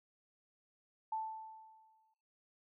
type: tone with exponential decay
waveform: sine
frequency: 880 Hz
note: A5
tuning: in tune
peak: -34 dBFS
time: 1.12-2.14 s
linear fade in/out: 5 ms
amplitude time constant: 220 ms
effects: noise-tail reverb RT60 0.8 s tail -23 dB re dry

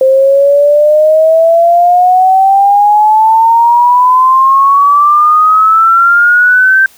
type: exponential sweep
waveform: sine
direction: up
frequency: 523.3 to 1568 Hz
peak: -3 dBFS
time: 0.01-6.86 s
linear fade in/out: 2 ms
effects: white hiss -42 dBFS RMS until 6.97 s

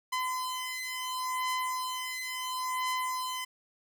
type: beating tone pair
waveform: sawtooth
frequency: 1019 / 1019.72 Hz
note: C6 / C6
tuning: -46 / -45 cents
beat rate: 0.72 Hz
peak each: -31 dBFS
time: 0.12-3.45 s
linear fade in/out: 10 ms
effects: none

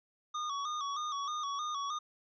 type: tone with vibrato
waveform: square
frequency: 1172 Hz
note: D6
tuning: 4 cents flat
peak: -35 dBFS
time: 0.34-1.99 s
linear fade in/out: 10 ms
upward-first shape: square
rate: 3.2 Hz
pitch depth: 72 cents each way
effects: resampled to 16000 Hz

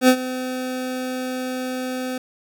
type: tone with ADSR envelope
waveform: 25% pulse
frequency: 255.5 Hz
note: C4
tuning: 41 cents flat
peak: -5 dBFS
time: 0.01-2.18 s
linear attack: 73 ms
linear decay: 73 ms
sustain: -16 dB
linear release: 4 ms
effects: none

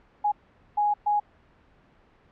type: tone bursts at uneven times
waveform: sine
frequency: 830.6 Hz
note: G#5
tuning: in tune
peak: -20 dBFS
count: 3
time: 0.24-0.32 / 0.77-0.94 / 1.06-1.2 s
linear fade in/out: 10 ms
effects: pink hiss -59 dBFS RMS until 2.31 s + low-pass 2000 Hz 12 dB/octave

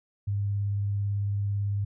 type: tone with vibrato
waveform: sine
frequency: 101 Hz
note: G#2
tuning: 48 cents flat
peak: -25 dBFS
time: 0.27-1.85 s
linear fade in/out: 10 ms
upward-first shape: sine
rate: 18 Hz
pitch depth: 14 cents each way
effects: none

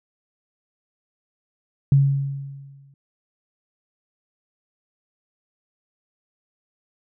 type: tone with exponential decay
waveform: sine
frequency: 138.59 Hz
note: C#3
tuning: in tune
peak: -10 dBFS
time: 1.92-2.94 s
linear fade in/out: 2 ms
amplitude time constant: 220 ms
effects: none

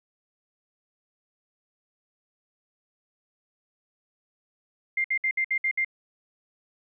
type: tone bursts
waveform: sine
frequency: 2100 Hz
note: C7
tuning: 6 cents sharp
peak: -22 dBFS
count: 7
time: 4.97-5.847 s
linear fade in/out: 5 ms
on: 73 ms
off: 61 ms
effects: none

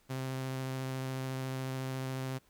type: tone with vibrato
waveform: sawtooth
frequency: 131.4 Hz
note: C3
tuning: 8 cents sharp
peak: -31 dBFS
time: 0.09-2.39 s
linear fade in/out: 20 ms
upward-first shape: sine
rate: 14 Hz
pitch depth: 11 cents each way
effects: pink hiss -68 dBFS RMS until 2.49 s

